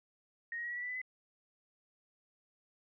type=tone with pitch steps; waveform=sine; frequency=1864.7 / 1886.4 / 1908.3 / 1930.5 / 1952.9 / 1975.6 / 1998.5 / 2022 Hz; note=A#6 / A#6 / A#6 / B6 / B6 / B6 / B6 / B6; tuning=0 / +20 / +40 / -40 / -20 / 0 / +20 / +40 cents; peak=-37 dBFS; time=0.52-1.016 s; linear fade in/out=2 ms; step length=62 ms; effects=none